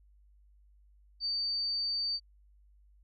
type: tone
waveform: sine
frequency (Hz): 4600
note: D8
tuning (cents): -37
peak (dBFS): -30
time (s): 1.2-2.2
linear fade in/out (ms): 50
effects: added 50 Hz sine -59 dBFS peak until 3.03 s